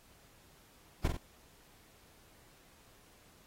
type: noise with echo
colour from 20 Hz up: brown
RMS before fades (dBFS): -27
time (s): 1.04-1.08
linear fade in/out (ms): 10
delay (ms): 46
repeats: 2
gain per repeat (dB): -5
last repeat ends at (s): 1.172
effects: pink hiss -63 dBFS RMS until 3.46 s + AAC 48 kbps